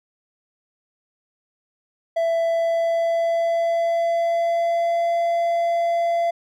triangle tone with pitch glide, 665 to 680.9 Hz, E5 to F5, +15 to -44 cents, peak -16 dBFS, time 2.16-6.31 s, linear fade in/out 10 ms, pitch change +41 cents, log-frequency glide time 2.38-5.11 s, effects none

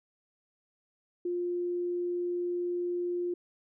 sine tone, 352.2 Hz, F4, 15 cents sharp, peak -29 dBFS, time 1.25-3.34 s, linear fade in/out 5 ms, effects none

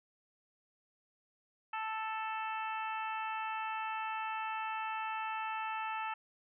harmonic tone, 440 Hz, A4, in tune, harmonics 2 / 3 / 4 / 5 / 6 / 7, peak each -38 / -41 / -46 / -51 / -44 / -55 dBFS, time 1.73-6.14 s, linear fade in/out 5 ms, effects none

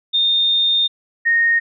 sine tone pair in turn, 3646 / 1854.3 Hz, A#7 / A#6, -39 / -10 cents, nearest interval octave, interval 1171 cents, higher first, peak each -13 / -12 dBFS, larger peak second, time 0.13-0.88 / 1.25-1.6 s, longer first, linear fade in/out 20 ms, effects none

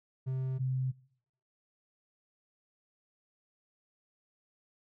triangle / sine tone pair in turn, 130.81 / 130.06 Hz, C3 / C3, 0 / -10 cents, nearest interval unison, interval 10 cents, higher first, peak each -29 / -29 dBFS, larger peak neither, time 0.26-0.59 / 0.59-0.92 s, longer neither, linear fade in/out 20 ms, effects noise-tail reverb RT60 0.7 s tail -24 dB re dry

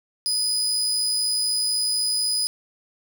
30% pulse tone, 4978 Hz, D#8, in tune, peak -18 dBFS, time 0.26-2.47 s, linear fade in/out 0 ms, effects none

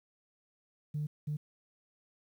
sine tone bursts at uneven times, 149.6 Hz, D3, 32 cents sharp, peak -31 dBFS, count 2, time 0.94-1.07 / 1.27-1.37 s, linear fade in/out 10 ms, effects tanh soft clip ceiling -28 dBFS + 11-bit

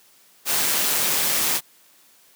white noise with amplitude modulation, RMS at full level -20 dBFS, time 0.45-1.61 s, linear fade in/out 50 ms, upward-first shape sine, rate 150 Hz, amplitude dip 30%, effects white hiss -55 dBFS RMS until 2.35 s + high-pass 150 Hz 12 dB/octave

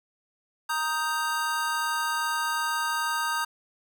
square chord, Eb major, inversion second, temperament equal, 932.3 / 1244.5 / 1568 Hz, Bb5 / Eb6 / G6, 0 / 0 / 0 cents, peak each -31 dBFS, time 0.69-3.45 s, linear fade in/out 10 ms, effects none

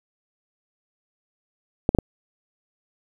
clicks, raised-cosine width 2 ms, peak -3 dBFS, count 3, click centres 1.891 / 1.949 / 1.987 s, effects 7-bit

